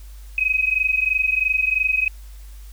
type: tone pair together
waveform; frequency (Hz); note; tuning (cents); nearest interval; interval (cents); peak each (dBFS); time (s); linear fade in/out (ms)
sine; 2519 / 2542; D#7 / D#7; +21 / +36; unison; 15; -20; 0.38-2.08; 2
effects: added 50 Hz sine -36 dBFS peak until 2.72 s + white hiss -52 dBFS RMS until 2.72 s